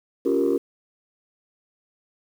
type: chord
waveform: sine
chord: G half-diminished seventh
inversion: second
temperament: equal with one note detuned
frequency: 278.9 / 349.2 / 392 / 466.2 Hz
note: Db4 / F4 / G4 / Bb4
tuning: +11 / 0 / 0 / 0 cents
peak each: -23 dBFS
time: 0.25-0.58 s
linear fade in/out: 10 ms
effects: tanh soft clip ceiling -12 dBFS + 8-bit